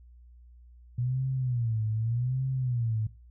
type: tone with vibrato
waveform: sine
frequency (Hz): 120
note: B2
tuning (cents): -49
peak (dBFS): -26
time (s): 0.98-3.07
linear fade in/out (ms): 5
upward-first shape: sine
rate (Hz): 0.84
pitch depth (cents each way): 170
effects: noise-tail reverb RT60 0.3 s tail -18 dB re dry + added 60 Hz sine -50 dBFS peak until 3.3 s